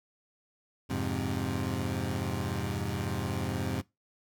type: chord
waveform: 20% pulse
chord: F minor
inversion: none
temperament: equal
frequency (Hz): 87.31 / 103.83 / 130.81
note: F2 / Ab2 / C3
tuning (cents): 0 / 0 / 0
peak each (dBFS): -30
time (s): 0.89-3.82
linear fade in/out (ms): 20
effects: noise-tail reverb RT60 0.2 s tail -21 dB re dry